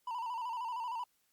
triangle tone with vibrato, 950 Hz, A#5, 33 cents sharp, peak -34 dBFS, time 0.07-1.04 s, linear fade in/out 5 ms, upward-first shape square, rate 13 Hz, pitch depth 72 cents each way, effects white hiss -75 dBFS RMS until 1.32 s + Opus 48 kbps

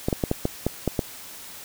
clicks, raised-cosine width 2 ms, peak -8 dBFS, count 8, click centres 0.085 / 0.128 / 0.238 / 0.314 / 0.454 / 0.666 / 0.877 / 0.992 s, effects white hiss -41 dBFS RMS until 1.64 s

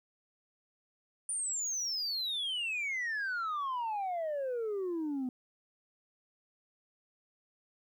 sine exponential sweep, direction down, 9430 to 247.5 Hz, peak -30 dBFS, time 1.29-5.29 s, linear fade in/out 2 ms, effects tanh soft clip ceiling -31 dBFS + 12-bit

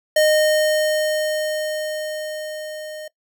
square tone with level ramp, 615 Hz, D#5, 20 cents flat, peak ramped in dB -13 to -32 dBFS, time 0.16-3.08 s, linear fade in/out 5 ms, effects noise-tail reverb RT60 0.1 s tail -20 dB re dry

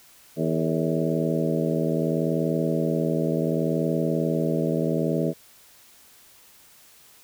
harmonic tone with a mistuned harmonic, 80.7 Hz, E2, 36 cents flat, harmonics 2 / 3 / 4 / 5 / 6 / 7 / 8, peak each -26 / -28 / -29 / -30 / -31 / -31 / -32 dBFS, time 0.36-5.34 s, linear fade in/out 50 ms, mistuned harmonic 6, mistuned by -79 cents, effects white hiss -53 dBFS RMS until 7.23 s

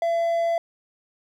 triangle tone, 674 Hz, E5, 38 cents sharp, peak -18 dBFS, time 0.02-0.58 s, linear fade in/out 2 ms, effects none

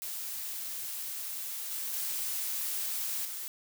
blue noise with level steps, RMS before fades -38 / -36 / -34 / -39 dBFS, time 0.02-3.48 s, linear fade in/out 0 ms, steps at 1.71 / 1.93 / 3.25 s, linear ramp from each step 2 ms, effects none

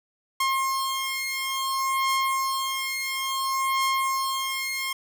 sawtooth beating tone pair, 1069 / 1069.58 Hz, C6 / C6, +37 / +38 cents, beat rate 0.58 Hz, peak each -24 / -23 dBFS, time 0.4-4.93 s, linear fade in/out 5 ms, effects none

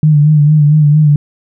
sine tone with vibrato, 150.2 Hz, D3, 39 cents sharp, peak -4 dBFS, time 0.03-1.16 s, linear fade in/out 2 ms, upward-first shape sine, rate 4.4 Hz, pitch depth 50 cents each way, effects none

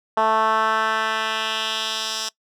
10% pulse tone with band-pass filter sweep, 220 Hz, A3, in tune, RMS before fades -22 dBFS, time 0.17-2.29 s, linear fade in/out 5 ms, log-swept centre 890 to 5300 Hz, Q 1.7, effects noise-tail reverb RT60 0.1 s tail -22 dB re dry

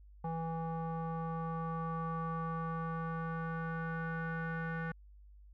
square tone with low-pass filter sweep, 164 Hz, E3, 9 cents flat, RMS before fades -38 dBFS, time 0.24-4.92 s, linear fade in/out 5 ms, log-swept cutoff 910 to 1600 Hz, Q 5.5, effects added 50 Hz sine -54 dBFS peak until 5.53 s

